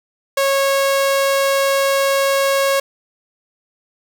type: tone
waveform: sawtooth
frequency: 549 Hz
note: C#5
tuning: 17 cents flat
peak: -10 dBFS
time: 0.37-2.8 s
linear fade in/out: 5 ms
effects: none